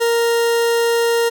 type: tone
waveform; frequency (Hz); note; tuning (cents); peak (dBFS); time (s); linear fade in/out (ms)
40% pulse; 466.2; A#4; 0; -13; 0-1.3; 20
effects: none